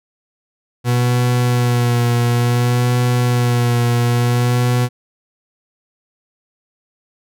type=tone with vibrato; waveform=40% pulse; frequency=121.5 Hz; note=B2; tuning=28 cents flat; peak=-12 dBFS; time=0.84-4.89 s; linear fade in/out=50 ms; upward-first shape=sine; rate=0.57 Hz; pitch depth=24 cents each way; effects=none